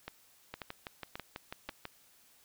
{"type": "two click trains", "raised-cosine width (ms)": 0.3, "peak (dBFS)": [-24, -24], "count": [9, 4], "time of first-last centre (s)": [[0.54, 1.854], [0.08, 1.693]], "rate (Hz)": [6.09, 1.86], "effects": ["white hiss -64 dBFS RMS until 2.44 s"]}